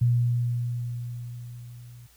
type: tone with level ramp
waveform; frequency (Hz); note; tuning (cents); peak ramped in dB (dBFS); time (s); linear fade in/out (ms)
sine; 120.4; B2; -44; -17 to -44; 0.01-2.07; 10
effects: added 60 Hz sine -59 dBFS peak until 2.16 s + white hiss -59 dBFS RMS until 2.16 s